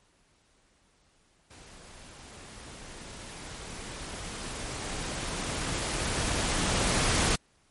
pink noise with level ramp, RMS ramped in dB -51 to -24 dBFS, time 1.5-7.36 s, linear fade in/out 10 ms, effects pink hiss -66 dBFS RMS until 7.7 s + MP3 48 kbps

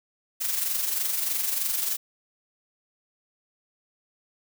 blue noise with amplitude modulation, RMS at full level -25 dBFS, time 0.4-1.97 s, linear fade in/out 20 ms, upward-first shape sine, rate 23.2 Hz, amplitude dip 50%, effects none

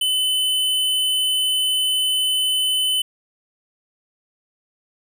square tone, 3024 Hz, F#7, 37 cents sharp, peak -18 dBFS, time 0.01-3.02 s, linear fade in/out 5 ms, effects none

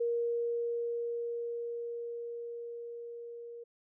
sine tone with level ramp, 470.8 Hz, A#4, 17 cents sharp, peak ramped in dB -28 to -43 dBFS, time 0-3.64 s, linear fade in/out 10 ms, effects none

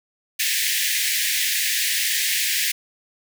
pink high-pass noise, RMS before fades -22 dBFS, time 0.39-2.72 s, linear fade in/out 10 ms, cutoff 1700 Hz, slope 96 dB/octave, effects none

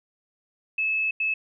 sine tone bursts at uneven times, 2600 Hz, E7, 24 cents flat, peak -22 dBFS, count 2, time 0.78-1.11 / 1.2-1.34 s, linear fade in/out 5 ms, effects none

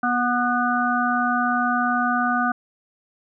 harmonic tone with a mistuned harmonic, 244 Hz, B3, 21 cents flat, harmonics 1 / 3 / 5 / 6, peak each -24 / -24 / -24 / -24 dBFS, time 0.03-2.52 s, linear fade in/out 5 ms, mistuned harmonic 6, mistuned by +22 cents, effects none

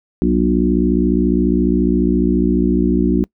harmonic tone with a mistuned harmonic, 59.9 Hz, A#1, 48 cents sharp, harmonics 1 / 3 / 4 / 5 / 6, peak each -21 / -17 / -18 / -17 / -20 dBFS, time 0.22-3.24 s, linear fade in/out 0 ms, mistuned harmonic 3, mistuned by +51 cents, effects noise-tail reverb RT60 0.1 s tail -25 dB re dry

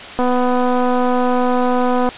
click train, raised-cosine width 1 ms, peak -5 dBFS, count 474, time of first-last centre 0.19-2.09 s, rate 249 Hz, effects white hiss -31 dBFS RMS until 2.17 s + resampled to 8000 Hz

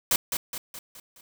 white noise with echo, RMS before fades -22 dBFS, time 0.11-0.16 s, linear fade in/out 2 ms, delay 210 ms, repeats 5, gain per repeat -6 dB, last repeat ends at 1.21 s, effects none

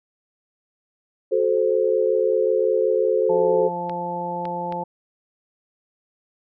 sine chord, F# diminished, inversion none, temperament equal with one note detuned, 370 / 435.4 / 523.3 Hz, F#4 / A4 / C5, 0 / -18 / 0 cents, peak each -23 / -20 / -21 dBFS, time 1.31-3.69 s, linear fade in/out 20 ms
harmonic tone, 174.61 Hz, F3, in tune, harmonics 1 / 2 / 3 / 4 / 5, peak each -33 / -36 / -31 / -36 / -27 dBFS, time 3.29-4.84 s, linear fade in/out 10 ms
clicks, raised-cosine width 0.3 ms, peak -21 dBFS, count 3, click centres 3.896 / 4.454 / 4.724 s
effects none

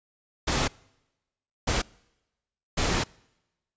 pink noise bursts at uneven times, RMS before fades -25 dBFS, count 3, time 0.47-0.68 / 1.67-1.82 / 2.77-3.04 s, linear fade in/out 10 ms, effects noise-tail reverb RT60 1.0 s tail -26 dB re dry + resampled to 16000 Hz

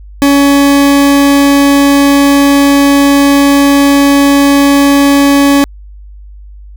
40% pulse tone, 281.2 Hz, C#4, 25 cents sharp, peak -3 dBFS, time 0.22-5.64 s, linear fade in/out 0 ms, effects added 50 Hz sine -28 dBFS peak until 6.76 s

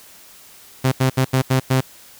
sawtooth tone bursts at uneven times, 130.81 Hz, C3, in tune, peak -10 dBFS, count 6, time 0.84-0.92 / 1-1.1 / 1.17-1.25 / 1.33-1.42 / 1.5-1.6 / 1.7-1.81 s, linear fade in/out 10 ms, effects white hiss -45 dBFS RMS until 2.19 s

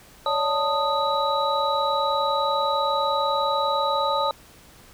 sine tone cluster, 560 / 600 / 889 / 1241 / 3918 Hz, C#5 / D5 / A5 / D#6 / B7, +18 / +37 / +18 / -5 / -15 cents, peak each -26 / -32 / -25 / -25 / -30 dBFS, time 0.26-4.31 s, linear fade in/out 2 ms, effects pink hiss -50 dBFS RMS until 4.93 s

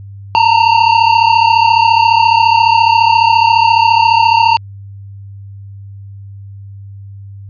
square tone pair together, 897.8 / 932.3 Hz, A5 / A#5, +35 / 0 cents, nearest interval minor second, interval 65 cents, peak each -10 dBFS, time 0.35-4.57 s, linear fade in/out 0 ms, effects added 99 Hz sine -28 dBFS peak until 7.49 s + resampled to 11025 Hz

